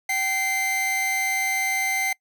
45% pulse tone pair together, 772.8 / 2080 Hz, G5 / C7, -25 / -11 cents, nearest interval octave + perfect fourth, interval 1714 cents, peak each -29 / -23 dBFS, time 0.09-2.13 s, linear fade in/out 5 ms, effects noise-tail reverb RT60 0.1 s tail -24 dB re dry

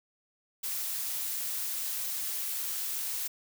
blue noise, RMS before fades -34 dBFS, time 0.63-3.28 s, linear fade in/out 10 ms, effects none

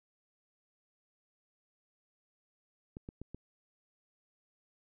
clicks, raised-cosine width 3 ms, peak -30 dBFS, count 4, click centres 2.969 / 3.089 / 3.216 / 3.346 s, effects none

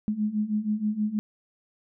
sine beating tone pair, 208.3 / 214.6 Hz, G#3 / A3, +5 / -43 cents, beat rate 6.3 Hz, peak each -29 / -26 dBFS, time 0.08-1.19 s, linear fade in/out 0 ms, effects none

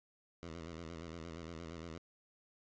10% pulse tone with vibrato, 82.8 Hz, E2, 8 cents sharp, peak -37 dBFS, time 0.43-1.98 s, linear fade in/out 0 ms, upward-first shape square, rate 8.6 Hz, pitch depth 70 cents each way, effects resampled to 16000 Hz

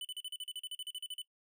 square tone bursts, 3001 Hz, F#7, 24 cents sharp, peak -39 dBFS, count 16, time 0.01-1.218 s, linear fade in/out 2 ms, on 38 ms, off 40 ms, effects noise-tail reverb RT60 0.1 s tail -19 dB re dry

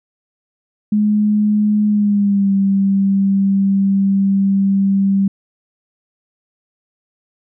sine tone with pitch glide, 210 to 195.94 Hz, G#3 to G3, +19 to -1 cents, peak -11 dBFS, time 0.92-5.28 s, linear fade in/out 5 ms, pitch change -120 cents, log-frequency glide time 1.87-2.52 s, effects none

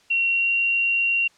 sine tone with pitch glide, 2737 to 2754 Hz, F7 to F7, -36 to -25 cents, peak -18 dBFS, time 0.1-1.28 s, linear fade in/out 10 ms, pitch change +11 cents, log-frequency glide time 0.28-0.5 s, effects white hiss -57 dBFS RMS until 1.37 s + low-pass 6000 Hz 12 dB/octave

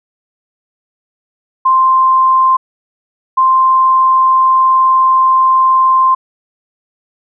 sine tone bursts at uneven times, 1046.5 Hz, C6, in tune, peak -6 dBFS, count 2, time 1.65-2.57 / 3.37-6.15 s, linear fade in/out 10 ms, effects none

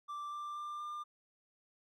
triangle tone with pitch steps, 1174 / 1182.2 / 1190.4 / 1198.7 Hz, D6 / D6 / D6 / D6, -1 / +11 / +23 / +35 cents, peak -38 dBFS, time 0.08-1.04 s, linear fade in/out 20 ms, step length 240 ms, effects none

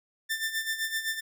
sawtooth tone with tremolo, 1783 Hz, A6, 22 cents sharp, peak -23 dBFS, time 0.29-1.21 s, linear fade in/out 20 ms, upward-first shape sine, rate 7.8 Hz, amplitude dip 70%, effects none

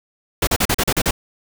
pink noise bursts, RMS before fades -17 dBFS, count 8, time 0.42-1.109 s, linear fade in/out 5 ms, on 52 ms, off 39 ms, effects none

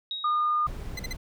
sine tone with exponential decay, 3789 Hz, A#7, 27 cents sharp, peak -28 dBFS, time 0.11-0.71 s, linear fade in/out 1 ms, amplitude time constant 130 ms
sine tone, 1216 Hz, D#6, 40 cents flat, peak -22 dBFS, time 0.24-0.67 s, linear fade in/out 5 ms
brown noise, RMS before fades -36 dBFS, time 0.66-1.17 s, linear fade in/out 10 ms
20% pulse tone bursts, 2038 Hz, C7, 46 cents flat, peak -27 dBFS, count 3, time 0.97-1.13 s, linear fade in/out 5 ms, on 24 ms, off 44 ms
effects none

